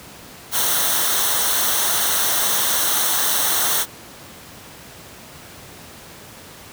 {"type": "noise with comb filter", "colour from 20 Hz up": "white", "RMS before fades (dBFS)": -19, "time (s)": [0.51, 3.86], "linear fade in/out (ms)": 50, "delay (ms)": 0.41, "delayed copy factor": -0.65, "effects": ["pink hiss -40 dBFS RMS until 6.72 s", "high-pass 80 Hz 12 dB/octave"]}